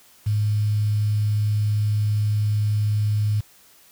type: tone with quantisation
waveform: sine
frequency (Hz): 105.3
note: G#2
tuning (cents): +24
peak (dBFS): -18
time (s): 0.26-3.41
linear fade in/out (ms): 10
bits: 7
effects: white hiss -53 dBFS RMS until 3.91 s